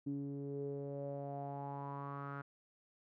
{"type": "tone with low-pass filter sweep", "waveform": "sawtooth", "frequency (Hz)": 140.6, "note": "C#3", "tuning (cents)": 25, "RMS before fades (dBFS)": -43, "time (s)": [0.06, 2.42], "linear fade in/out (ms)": 10, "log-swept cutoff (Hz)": [290, 1400], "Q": 6.2, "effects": []}